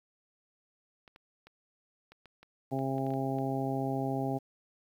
clicks, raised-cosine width 0.3 ms, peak -37 dBFS, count 12, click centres 1.078 / 1.161 / 1.47 / 2.12 / 2.257 / 2.43 / 2.79 / 2.982 / 3.066 / 3.105 / 3.138 / 3.386 s
harmonic tone, 134.2 Hz, C3, 44 cents sharp, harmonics 1 / 2 / 3 / 4 / 5 / 6, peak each -35 / -34 / -38 / -42 / -38 / -38 dBFS, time 2.71-4.39 s, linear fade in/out 20 ms
effects 10-bit

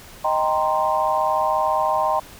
sine chord, C minor seventh, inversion first, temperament equal, 622.3 / 784 / 932.3 / 1046.5 Hz, Eb5 / G5 / Bb5 / C6, 0 / 0 / 0 / 0 cents, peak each -23 dBFS, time 0.24-2.2 s, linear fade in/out 10 ms, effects pink hiss -43 dBFS RMS until 2.39 s

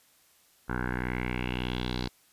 10% pulse tone with low-pass filter sweep, 61.74 Hz, B1, in tune, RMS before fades -32 dBFS, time 0.68-2.09 s, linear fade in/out 20 ms, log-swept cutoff 1400 to 4400 Hz, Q 4.3, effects white hiss -63 dBFS RMS until 2.32 s + resampled to 32000 Hz

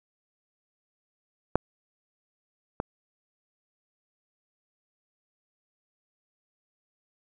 clicks, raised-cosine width 1 ms, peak -6 / -14 dBFS, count 2, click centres 1.556 / 2.801 s, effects none

